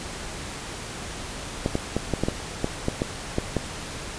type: clicks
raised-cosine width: 2 ms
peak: -9 dBFS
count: 11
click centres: 1.661 / 1.754 / 1.966 / 2.137 / 2.236 / 2.285 / 2.644 / 2.884 / 3.019 / 3.384 / 3.567 s
effects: pink hiss -35 dBFS RMS until 4.18 s + resampled to 22050 Hz